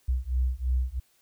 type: beating tone pair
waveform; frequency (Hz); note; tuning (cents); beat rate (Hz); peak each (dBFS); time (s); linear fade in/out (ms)
sine; 61.74 / 64.74; B1 / C2; 0 / -18; 3; -27; 0.08-1; 10
effects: white hiss -66 dBFS RMS until 1.21 s